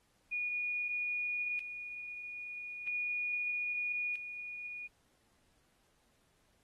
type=tone with tremolo; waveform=sine; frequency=2449 Hz; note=D#7; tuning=28 cents flat; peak=-33 dBFS; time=0.31-4.88 s; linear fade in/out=20 ms; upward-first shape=square; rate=0.39 Hz; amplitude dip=60%; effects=pink hiss -73 dBFS RMS until 6.63 s + AAC 32 kbps